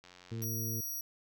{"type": "click train", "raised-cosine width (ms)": 0.2, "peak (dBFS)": -36, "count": 37, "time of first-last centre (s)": [0.04, 0.44], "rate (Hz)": 90}
{"type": "harmonic tone", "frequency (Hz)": 113.6, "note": "A#2", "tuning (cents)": -44, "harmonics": [1, 2, 3, 4], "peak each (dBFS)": [-37, -43, -47, -49], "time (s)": [0.31, 0.81], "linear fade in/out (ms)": 10}
{"type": "tone", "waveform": "10% pulse", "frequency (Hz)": 5750, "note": "F8", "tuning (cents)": 50, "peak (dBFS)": -31, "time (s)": [0.42, 1.01], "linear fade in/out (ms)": 2}
{"effects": []}